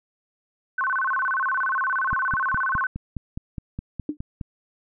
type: tone with vibrato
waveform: sine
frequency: 1274 Hz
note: D#6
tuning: 41 cents sharp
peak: -21 dBFS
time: 0.78-2.87 s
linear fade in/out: 5 ms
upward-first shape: square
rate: 17 Hz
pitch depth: 300 cents each way
type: click train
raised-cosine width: 5 ms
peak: -18 dBFS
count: 12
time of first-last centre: 2.13-4.412 s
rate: 4.82 Hz
type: tone with exponential decay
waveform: sine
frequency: 298.7 Hz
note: D4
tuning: 29 cents sharp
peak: -19 dBFS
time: 4.09-4.17 s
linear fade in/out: 2 ms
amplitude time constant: 17 ms
effects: none